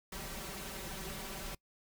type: noise with comb filter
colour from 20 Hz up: pink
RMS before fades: -43 dBFS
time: 0.12-1.55 s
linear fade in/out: 5 ms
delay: 5.2 ms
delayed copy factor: +1
effects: noise-tail reverb RT60 0.1 s tail -24 dB re dry